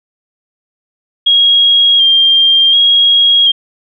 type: tone with vibrato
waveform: sine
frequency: 3240 Hz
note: G#7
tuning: 43 cents flat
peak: -5 dBFS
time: 1.26-3.52 s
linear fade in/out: 10 ms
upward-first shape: square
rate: 0.68 Hz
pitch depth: 26 cents each way
effects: none